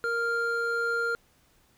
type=tone pair together; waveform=triangle; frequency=466.2 / 1396.9 Hz; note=A#4 / F6; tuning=0 / 0 cents; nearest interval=octave + perfect fifth; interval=1900 cents; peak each=-29 / -25 dBFS; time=0.04-1.15 s; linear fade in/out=0 ms; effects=pink hiss -64 dBFS RMS until 1.77 s